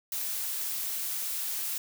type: noise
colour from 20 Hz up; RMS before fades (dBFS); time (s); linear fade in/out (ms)
blue; -33; 0.12-1.78; 2
effects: none